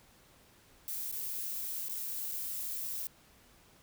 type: noise with dropouts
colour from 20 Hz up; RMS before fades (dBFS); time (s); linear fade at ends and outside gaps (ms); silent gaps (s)
violet; -38; 0.88-3.07; 0; 1.115-1.125 / 1.884-1.895 / 2.316-2.32
effects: pink hiss -62 dBFS RMS until 3.82 s